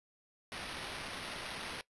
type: noise with sample-and-hold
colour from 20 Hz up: blue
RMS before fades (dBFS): -43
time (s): 0.52-1.81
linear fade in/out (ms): 0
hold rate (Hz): 7350
effects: noise-tail reverb RT60 0.1 s tail -19 dB re dry + resampled to 24000 Hz